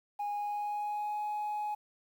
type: tone with pitch glide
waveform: sine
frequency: 823 to 839.3 Hz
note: G#5 to G#5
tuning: -16 to +18 cents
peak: -30 dBFS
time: 0.19-1.75 s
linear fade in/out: 10 ms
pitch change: +34 cents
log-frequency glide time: 0.31-1.22 s
effects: tanh soft clip ceiling -31 dBFS + 10-bit